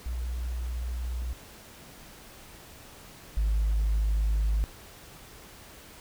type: tone pair in turn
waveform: sine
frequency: 60.6 / 52.66 Hz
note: B1 / G#1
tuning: -32 / +25 cents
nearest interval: major second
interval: 243 cents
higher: first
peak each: -29 / -21 dBFS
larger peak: second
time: 0.06-1.33 / 3.37-4.64 s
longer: neither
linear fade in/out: 0 ms
effects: tanh soft clip ceiling -20 dBFS + pink hiss -49 dBFS RMS until 6 s